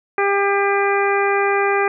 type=harmonic tone; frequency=399.5 Hz; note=G4; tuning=33 cents sharp; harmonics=1 / 2 / 3 / 4 / 5 / 6; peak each=-18 / -21 / -23 / -24 / -25 / -26 dBFS; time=0.18-1.88 s; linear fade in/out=2 ms; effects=none